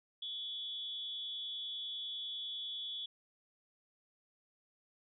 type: tone with amplitude modulation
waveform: sine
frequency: 3400 Hz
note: G#7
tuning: 40 cents sharp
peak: -36 dBFS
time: 0.22-3.06 s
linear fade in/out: 5 ms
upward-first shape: sine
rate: 270 Hz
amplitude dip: 70%
effects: none